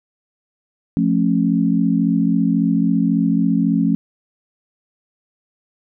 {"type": "chord", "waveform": "sine", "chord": "F augmented", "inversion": "none", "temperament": "just", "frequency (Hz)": [174.61, 218.3, 272.8], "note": ["F3", "A3", "C#4"], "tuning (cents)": [0, -13, -28], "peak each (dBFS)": -18, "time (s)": [0.97, 3.95], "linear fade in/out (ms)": 0, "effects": []}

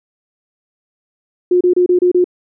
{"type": "tone bursts", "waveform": "sine", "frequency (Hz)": 358.7, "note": "F4", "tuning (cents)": 46, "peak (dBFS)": -8, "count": 6, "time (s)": [1.51, 2.243], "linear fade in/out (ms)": 5, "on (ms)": 98, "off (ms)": 29, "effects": []}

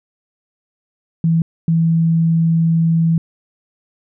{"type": "tone pair in turn", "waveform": "sine", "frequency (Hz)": [164.5, 164.5], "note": ["E3", "E3"], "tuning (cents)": [-3, -3], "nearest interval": "unison", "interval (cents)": 0, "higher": "neither", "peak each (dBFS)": -11, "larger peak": "neither", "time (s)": [[1.24, 1.42], [1.68, 3.18]], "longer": "second", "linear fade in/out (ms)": 2, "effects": []}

